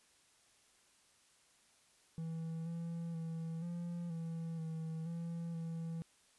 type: tone with pitch steps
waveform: triangle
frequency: 163.2 / 167.8 / 163.6 / 172.4 / 164.8 / 161 / 168.2 / 164.8 Hz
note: E3 / E3 / E3 / F3 / E3 / E3 / E3 / E3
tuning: -17 / +31 / -13 / -22 / 0 / -41 / +35 / 0 cents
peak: -37 dBFS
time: 2.18-6.02 s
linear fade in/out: 0 ms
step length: 480 ms
effects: white hiss -69 dBFS RMS until 6.38 s + resampled to 24000 Hz